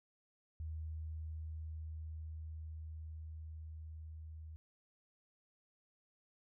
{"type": "tone with level ramp", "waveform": "sine", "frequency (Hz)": 78.9, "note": "D#2", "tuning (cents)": 25, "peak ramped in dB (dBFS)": [-40, -47], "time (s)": [0.6, 4.56], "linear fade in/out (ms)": 0, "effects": []}